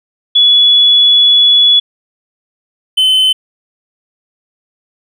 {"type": "tone pair in turn", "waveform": ["sine", "triangle"], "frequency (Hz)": [3404, 3051], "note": ["G#7", "G7"], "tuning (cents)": [42, -48], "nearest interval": "major second", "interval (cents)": 190, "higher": "first", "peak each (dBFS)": [-4, -5], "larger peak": "first", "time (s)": [[0.35, 1.8], [2.97, 3.33]], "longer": "first", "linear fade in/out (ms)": 10, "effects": []}